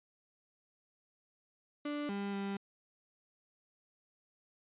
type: tone with pitch steps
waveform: 35% pulse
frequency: 293.3 / 200 / 198.1 Hz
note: D4 / G3 / G3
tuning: -2 / +35 / +18 cents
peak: -34 dBFS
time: 1.85-2.57 s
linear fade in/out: 5 ms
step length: 240 ms
effects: resampled to 8000 Hz